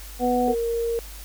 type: harmonic tone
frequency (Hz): 246.9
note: B3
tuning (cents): 0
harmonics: 1 / 2 / 3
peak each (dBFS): -23 / -23 / -23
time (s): 0.19-0.55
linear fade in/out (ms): 50
type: tone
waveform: sine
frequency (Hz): 464.4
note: A#4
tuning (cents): -7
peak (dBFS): -22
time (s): 0.48-0.99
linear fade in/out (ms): 0
effects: added 50 Hz sine -38 dBFS peak until 1.24 s + white hiss -43 dBFS RMS until 1.24 s